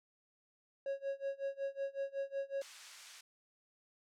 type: tone with tremolo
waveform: triangle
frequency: 550 Hz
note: C#5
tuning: 14 cents flat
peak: -32 dBFS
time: 0.86-2.62 s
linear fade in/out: 2 ms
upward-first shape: sine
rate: 5.4 Hz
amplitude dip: 95%
type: high-pass noise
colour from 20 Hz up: white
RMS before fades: -50 dBFS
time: 2.61-3.21 s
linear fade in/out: 5 ms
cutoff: 1200 Hz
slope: 12 dB/octave
effects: low-pass 7000 Hz 12 dB/octave